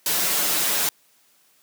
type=noise with comb filter; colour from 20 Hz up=white; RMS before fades=-22 dBFS; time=0.06-0.89 s; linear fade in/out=2 ms; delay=7.8 ms; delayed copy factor=-1; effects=white hiss -60 dBFS RMS until 1.62 s + high-pass 150 Hz 12 dB/octave